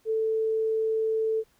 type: tone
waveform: sine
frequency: 441.9 Hz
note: A4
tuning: 7 cents sharp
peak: -23 dBFS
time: 0.05-1.44 s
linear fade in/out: 50 ms
effects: pink hiss -65 dBFS RMS until 1.59 s